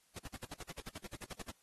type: noise bursts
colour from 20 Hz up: pink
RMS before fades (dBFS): -45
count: 16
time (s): 0.16-1.509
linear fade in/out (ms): 5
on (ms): 29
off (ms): 59
effects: white hiss -71 dBFS RMS until 1.62 s + AAC 32 kbps